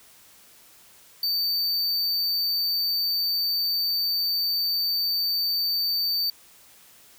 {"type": "tone", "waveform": "square", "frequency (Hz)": 4587, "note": "D8", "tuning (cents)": -42, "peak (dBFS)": -23, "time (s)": [1.23, 6.3], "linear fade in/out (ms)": 2, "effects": ["white hiss -53 dBFS RMS until 7.18 s"]}